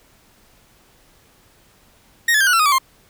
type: tone with pitch steps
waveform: 40% pulse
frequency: 1864.7 / 1719.8 / 1586.2 / 1463 / 1349.4 / 1244.5 / 1147.9 / 1058.7 Hz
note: A#6 / A6 / G6 / F#6 / E6 / D#6 / D6 / C6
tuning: 0 / -40 / +20 / -20 / +40 / 0 / -40 / +20 cents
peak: -12 dBFS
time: 2.28-2.784 s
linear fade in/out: 5 ms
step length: 63 ms
effects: pink hiss -54 dBFS RMS until 3.09 s